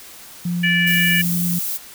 sine tone, 174.61 Hz, F3, in tune, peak -19 dBFS, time 0.45-1.59 s, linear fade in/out 5 ms
harmonic tone, 582 Hz, D5, 16 cents flat, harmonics 3 / 4 / 5, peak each -18 / -20 / -22 dBFS, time 0.63-1.22 s, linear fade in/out 10 ms
violet noise, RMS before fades -24 dBFS, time 0.86-1.78 s, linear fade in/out 20 ms
effects white hiss -40 dBFS RMS until 1.94 s

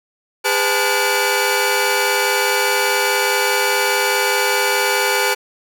sawtooth tone cluster, 406.1 / 505 / 877 / 1445 / 2304 Hz, G#4 / B4 / A5 / F#6 / D7, -39 / +39 / -6 / -41 / -34 cents, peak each -18 dBFS, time 0.44-5.35 s, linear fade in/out 20 ms, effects none

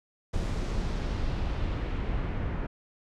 brown noise with low-pass filter sweep, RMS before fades -30 dBFS, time 0.33-2.67 s, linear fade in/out 10 ms, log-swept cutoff 7900 to 1900 Hz, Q 1.1, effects none

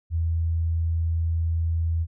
sine tone, 82.5 Hz, E2, 2 cents sharp, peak -21 dBFS, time 0.1-2.07 s, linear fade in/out 50 ms, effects none

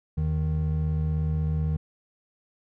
triangle tone pair together, 79.4 / 155.53 Hz, D#2 / D#3, +36 / 0 cents, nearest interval octave, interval 1164 cents, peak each -24 dBFS, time 0.17-1.77 s, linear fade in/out 10 ms, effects none

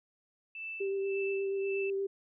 sine tone with tremolo, 2646 Hz, E7, 6 cents sharp, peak -37 dBFS, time 0.55-1.9 s, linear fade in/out 2 ms, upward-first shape sine, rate 1.8 Hz, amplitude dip 85%
sine tone with vibrato, 392 Hz, G4, in tune, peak -30 dBFS, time 0.8-2.07 s, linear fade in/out 10 ms, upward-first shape sine, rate 8.4 Hz, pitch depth 13 cents each way
effects none

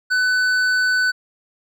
sine tone with hard clipping, 1500 Hz, F#6, 23 cents sharp, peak -17 dBFS, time 0.1-1.12 s, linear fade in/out 20 ms, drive 8 dB, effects none

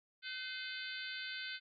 harmonic tone with a mistuned harmonic, 509 Hz, C5, 48 cents flat, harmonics 3 / 4 / 5 / 6 / 7 / 8 / 9, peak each -45 / -49 / -51 / -50 / -49 / -51 / -51 dBFS, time 0.22-1.6 s, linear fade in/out 50 ms, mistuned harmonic 4, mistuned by +43 cents, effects none

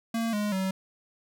square tone with pitch steps, 228.4 / 208.2 / 189.85 Hz, A#3 / G#3 / F#3, -35 / +5 / +45 cents, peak -27 dBFS, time 0.14-0.71 s, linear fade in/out 5 ms, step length 190 ms, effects none

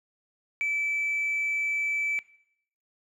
triangle tone with tanh clipping, 2313 Hz, D7, 27 cents flat, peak -25 dBFS, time 0.61-2.19 s, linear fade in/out 0 ms, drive 5 dB, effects noise-tail reverb RT60 0.7 s tail -20 dB re dry

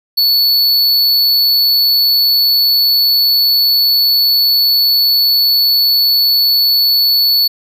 square tone, 4435 Hz, C#8, in tune, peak -9 dBFS, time 0.17-7.48 s, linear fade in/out 10 ms, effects none

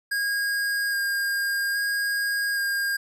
square tone with vibrato, 1623 Hz, G#6, 40 cents flat, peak -24 dBFS, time 0.11-2.97 s, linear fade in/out 10 ms, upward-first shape square, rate 0.61 Hz, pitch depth 10 cents each way, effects none

